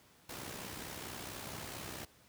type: noise with amplitude modulation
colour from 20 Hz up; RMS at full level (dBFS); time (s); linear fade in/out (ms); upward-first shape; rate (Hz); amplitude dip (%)
pink; -42; 0.29-2.05; 5; sine; 64.4; 50
effects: pink hiss -64 dBFS RMS until 2.28 s + high-pass 80 Hz 12 dB/octave